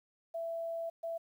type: tone bursts at uneven times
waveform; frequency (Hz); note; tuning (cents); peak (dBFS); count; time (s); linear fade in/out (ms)
sine; 665; E5; +15; -35; 2; 0.34-0.9 / 1.03-1.18; 10
effects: 11-bit